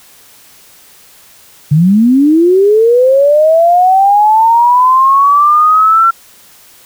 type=linear sweep; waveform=sine; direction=up; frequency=141.2 to 1363 Hz; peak=-4 dBFS; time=1.71-6.11 s; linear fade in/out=10 ms; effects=white hiss -41 dBFS RMS until 6.85 s